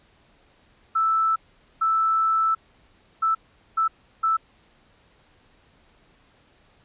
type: tone bursts at uneven times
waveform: sine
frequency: 1318.5 Hz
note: E6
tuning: in tune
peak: -18 dBFS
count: 5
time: 0.95-1.36 / 1.81-2.55 / 3.22-3.35 / 3.77-3.88 / 4.23-4.37 s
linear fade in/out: 10 ms
effects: pink hiss -59 dBFS RMS until 6.84 s + resampled to 8000 Hz